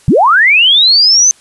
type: linear sweep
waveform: sine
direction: up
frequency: 103.9 to 6272 Hz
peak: -4 dBFS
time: 0.08-1.31 s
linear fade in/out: 0 ms
effects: white hiss -45 dBFS RMS until 1.4 s + resampled to 24000 Hz